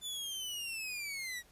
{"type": "linear sweep", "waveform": "sawtooth", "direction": "down", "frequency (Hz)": [3520, 1891], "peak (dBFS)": -35, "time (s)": [0.01, 1.43], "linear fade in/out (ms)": 50, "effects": ["pink hiss -64 dBFS RMS until 1.51 s", "resampled to 32000 Hz"]}